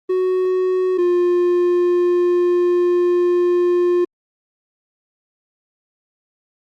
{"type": "tone pair in turn", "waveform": "triangle", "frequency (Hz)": [370, 353.4], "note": ["F#4", "F4"], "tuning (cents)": [0, 21], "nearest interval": "minor second", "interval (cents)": 79, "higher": "first", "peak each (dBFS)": [-13, -11], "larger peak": "second", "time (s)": [[0.09, 0.98], [0.98, 4.05]], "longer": "second", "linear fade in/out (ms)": 10, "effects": ["Opus 24 kbps"]}